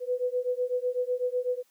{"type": "beating tone pair", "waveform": "sine", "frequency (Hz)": [493.9, 501.9], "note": ["B4", "B4"], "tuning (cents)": [0, 28], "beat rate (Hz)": 8, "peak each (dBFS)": -29, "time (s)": [0, 1.63], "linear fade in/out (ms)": 50, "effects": ["white hiss -67 dBFS RMS until 1.7 s", "high-pass 200 Hz 12 dB/octave"]}